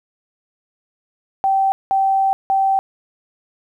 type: tone bursts at uneven times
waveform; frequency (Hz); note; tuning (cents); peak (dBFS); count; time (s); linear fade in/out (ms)
sine; 776; G5; -18; -13; 3; 1.44-1.72 / 1.91-2.33 / 2.5-2.79; 0
effects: 9-bit